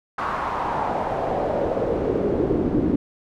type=noise with band-pass filter sweep; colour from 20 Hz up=brown; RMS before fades=-23 dBFS; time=0.18-2.96 s; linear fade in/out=5 ms; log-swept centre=1200 to 290 Hz; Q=3.1; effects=none